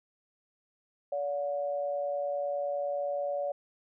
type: tone pair together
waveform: sine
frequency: 572.3 / 722 Hz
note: D5 / F#5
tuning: -45 / -43 cents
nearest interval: major third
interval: 402 cents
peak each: -30 / -37 dBFS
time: 1.12-3.52 s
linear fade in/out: 5 ms
effects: none